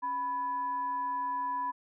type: tone with frequency modulation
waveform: sine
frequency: 990 Hz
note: B5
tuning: 4 cents sharp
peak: -30 dBFS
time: 0.02-1.72 s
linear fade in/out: 20 ms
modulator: 714 Hz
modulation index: 0.24
effects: none